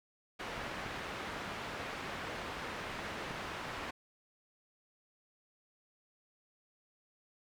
white low-pass noise, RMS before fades -42 dBFS, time 0.39-3.91 s, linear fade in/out 10 ms, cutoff 1900 Hz, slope 12 dB/octave
clicks, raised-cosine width 3 ms, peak -33 dBFS, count 3, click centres 0.579 / 0.863 / 3.309 s
effects none

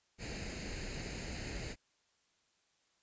pink noise with comb filter, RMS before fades -42 dBFS, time 0.18-1.76 s, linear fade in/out 50 ms, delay 0.44 ms, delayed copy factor +0.7, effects white hiss -75 dBFS RMS until 3.02 s + resampled to 16000 Hz

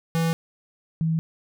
square / sine tone pair in turn, 164.81 / 161.7 Hz, E3 / E3, 0 / -33 cents, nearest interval unison, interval 33 cents, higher first, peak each -21 / -20 dBFS, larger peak second, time 0.15-0.33 / 1.01-1.19 s, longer neither, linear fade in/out 0 ms, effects none

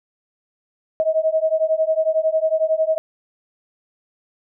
sine beating tone pair, 630 / 641 Hz, D#5 / E5, +21 / -49 cents, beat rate 11 Hz, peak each -19 dBFS, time 1-2.98 s, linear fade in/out 0 ms, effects none

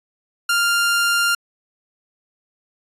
sawtooth tone, 1396.9 Hz, F6, in tune, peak -12 dBFS, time 0.49-1.35 s, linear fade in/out 5 ms, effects resampled to 32000 Hz

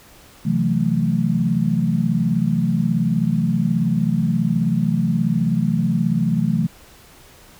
sine chord, F# half-diminished seventh, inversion second, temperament equal with one note detuned, 130.81 / 164.81 / 183.51 / 220 Hz, C3 / E3 / F#3 / A3, 0 / 0 / -14 / 0 cents, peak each -24 / -20 / -22 / -21 dBFS, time 0.45-6.67 s, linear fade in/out 10 ms, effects pink hiss -47 dBFS RMS until 7.59 s

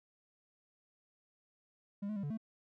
triangle tone with pitch steps, 201.3 / 213.1 / 198.6 / 144.9 / 221.4 Hz, G3 / G#3 / G3 / D3 / A3, +46 / +45 / +23 / -23 / +11 cents, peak -34 dBFS, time 2.02-2.375 s, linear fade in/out 10 ms, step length 71 ms, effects none

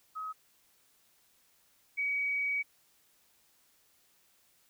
sine tone pair in turn, 1271 / 2265 Hz, D#6 / C#7, +36 / +37 cents, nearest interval minor seventh, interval 1001 cents, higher second, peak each -36 / -29 dBFS, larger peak second, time 0.15-0.33 / 1.97-2.63 s, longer second, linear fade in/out 20 ms, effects white hiss -68 dBFS RMS until 4.69 s

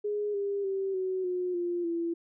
sine tone with pitch steps, 415.3 / 401.2 / 387.5 / 374.3 / 361.5 / 349.2 / 337.3 Hz, G#4 / G4 / G4 / F#4 / F#4 / F4 / E4, 0 / +40 / -20 / +20 / -40 / 0 / +40 cents, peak -28 dBFS, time 0.04-2.14 s, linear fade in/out 10 ms, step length 300 ms, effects none

